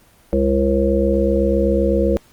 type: harmonic tone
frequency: 67.9 Hz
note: C#2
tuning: 35 cents flat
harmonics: 1 / 3 / 5 / 7 / 8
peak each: -20 / -20 / -20 / -20 / -20 dBFS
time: 0.33-2.17 s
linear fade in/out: 0 ms
effects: pink hiss -52 dBFS RMS until 2.32 s + Opus 24 kbps